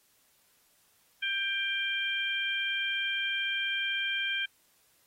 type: harmonic tone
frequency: 791 Hz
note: G5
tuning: 15 cents sharp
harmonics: 2 / 3 / 4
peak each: -33 / -33 / -33 dBFS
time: 1.22-4.46 s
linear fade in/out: 10 ms
effects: white hiss -67 dBFS RMS until 5.06 s + AAC 48 kbps